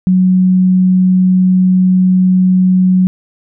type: tone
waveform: sine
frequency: 184.7 Hz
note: F#3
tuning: 3 cents flat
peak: -6 dBFS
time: 0.07-3.07 s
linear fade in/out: 0 ms
effects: none